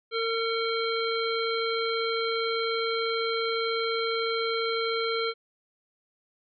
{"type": "harmonic tone with a mistuned harmonic", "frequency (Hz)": 455.4, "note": "A#4", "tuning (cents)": -40, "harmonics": [1, 3, 5, 7, 9], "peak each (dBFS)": [-28, -32, -35, -36, -35], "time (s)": [0.11, 5.34], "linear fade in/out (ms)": 50, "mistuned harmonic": 5, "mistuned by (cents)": -28, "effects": []}